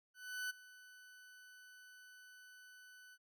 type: tone with ADSR envelope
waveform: 40% pulse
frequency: 1500 Hz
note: F#6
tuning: 23 cents sharp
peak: -37 dBFS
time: 0.14-3.18 s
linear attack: 360 ms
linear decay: 15 ms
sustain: -19 dB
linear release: 48 ms
effects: MP3 64 kbps